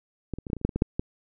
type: clicks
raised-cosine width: 3 ms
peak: -17 / -23 / -22 / -23 / -11 / -24 / -30 / -9 / -23 / -14 / -6 / -13 dBFS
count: 12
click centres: 0.337 / 0.386 / 0.468 / 0.501 / 0.532 / 0.567 / 0.614 / 0.65 / 0.692 / 0.76 / 0.821 / 0.995 s
effects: none